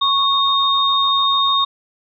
sine tone pair together, 1103 / 3698 Hz, C#6 / A#7, -9 / -15 cents, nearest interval octave + major sixth, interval 2094 cents, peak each -16 dBFS, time 0.01-1.65 s, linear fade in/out 10 ms, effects none

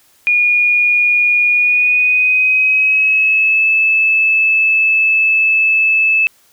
sine tone with pitch glide, 2440 to 2615 Hz, D#7 to E7, -34 to -15 cents, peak -9 dBFS, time 0.27-6.27 s, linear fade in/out 0 ms, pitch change +119 cents, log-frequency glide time 1.49-3.67 s, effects white hiss -52 dBFS RMS until 6.52 s

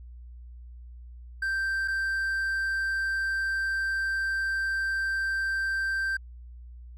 triangle tone with dropouts, 1568 Hz, G6, in tune, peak -24 dBFS, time 1.42-6.17 s, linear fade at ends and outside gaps 5 ms, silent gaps 1.878-1.881 s, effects added 60 Hz sine -42 dBFS peak until 6.97 s

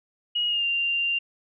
sine tone with pitch glide, 2893 to 2783 Hz, F#7 to F7, -40 to -7 cents, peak -22 dBFS, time 0.35-1.19 s, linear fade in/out 10 ms, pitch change -67 cents, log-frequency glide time 0.47-0.65 s, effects none

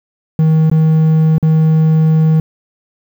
triangle tone with dropouts, 158.3 Hz, D#3, 30 cents sharp, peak -5 dBFS, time 0.39-2.4 s, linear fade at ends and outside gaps 2 ms, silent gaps 0.699-0.714 / 1.382-1.427 s, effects 7-bit

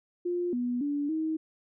sine tone with pitch steps, 352.3 / 244.7 / 288.5 / 316.6 Hz, F4 / B3 / D4 / D#4, +15 / -16 / -31 / +30 cents, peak -27 dBFS, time 0.25-1.37 s, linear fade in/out 10 ms, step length 280 ms, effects none

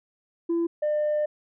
sine tone pair in turn, 337.2 / 600.8 Hz, E4 / D5, +39 / +39 cents, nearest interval minor seventh, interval 1000 cents, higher second, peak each -20 dBFS, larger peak neither, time 0.49-0.67 / 0.82-1.26 s, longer second, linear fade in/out 10 ms, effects tanh soft clip ceiling -20 dBFS

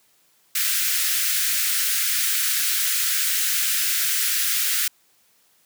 white high-pass noise, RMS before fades -22 dBFS, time 0.55-4.88 s, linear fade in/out 5 ms, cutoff 1400 Hz, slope 48 dB/octave, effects white hiss -61 dBFS RMS until 5.65 s + high-pass 100 Hz 12 dB/octave

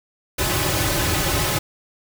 pink noise with comb filter, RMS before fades -21 dBFS, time 0.38-1.59 s, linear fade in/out 10 ms, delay 4.3 ms, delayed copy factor -0.8, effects none

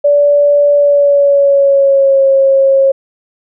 sine tone with pitch glide, 578 to 542.4 Hz, D5 to C#5, -28 to -38 cents, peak -5 dBFS, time 0.04-2.92 s, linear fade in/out 10 ms, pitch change -110 cents, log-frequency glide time 0.74-2.25 s, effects none

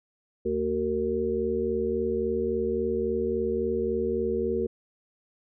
harmonic tone with a mistuned harmonic, 75.2 Hz, D2, 42 cents sharp, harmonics 1 / 3 / 5 / 6, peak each -37 / -32 / -28 / -28 dBFS, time 0.45-4.67 s, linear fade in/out 10 ms, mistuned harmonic 6, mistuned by +32 cents, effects none

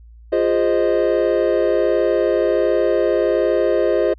triangle chord, F minor seventh, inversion none, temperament equal with one note detuned, 349.2 / 410.5 / 523.3 / 622.3 Hz, F4 / Ab4 / C5 / Eb5, 0 / -20 / 0 / 0 cents, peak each -18 dBFS, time 0.32-4.14 s, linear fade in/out 10 ms, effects added 57 Hz sine -40 dBFS peak until 4.18 s + resampled to 11025 Hz

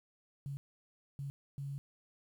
sine tone bursts at uneven times, 139.7 Hz, C#3, 14 cents sharp, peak -38 dBFS, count 3, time 0.46-0.57 / 1.19-1.3 / 1.58-1.78 s, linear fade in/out 0 ms, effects 11-bit

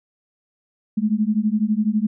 sine beating tone pair, 207.7 / 219.7 Hz, G#3 / A3, 0 / -2 cents, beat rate 12 Hz, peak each -20 dBFS, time 0.97-2.07 s, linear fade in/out 10 ms, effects none

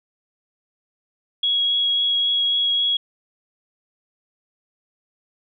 sine tone with vibrato, 3322 Hz, G#7, in tune, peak -17 dBFS, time 1.43-2.97 s, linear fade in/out 5 ms, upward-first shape triangle, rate 3.7 Hz, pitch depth 10 cents each way, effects none

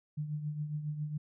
sine tone with tremolo, 150.2 Hz, D3, 39 cents sharp, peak -31 dBFS, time 0.17-1.18 s, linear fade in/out 10 ms, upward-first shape triangle, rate 7.3 Hz, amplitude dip 65%, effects none

